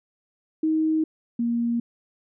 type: tone pair in turn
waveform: sine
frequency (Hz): 315.2 / 235.2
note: D#4 / A#3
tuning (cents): +23 / +16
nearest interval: perfect fourth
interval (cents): 507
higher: first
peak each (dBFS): -19 / -21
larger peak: first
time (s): 0.63-1.04 / 1.39-1.8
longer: neither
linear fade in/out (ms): 5
effects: none